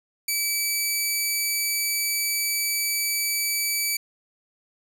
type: tone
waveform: 10% pulse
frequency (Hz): 2300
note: D7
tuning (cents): -37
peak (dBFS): -14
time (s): 0.28-3.97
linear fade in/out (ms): 5
effects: none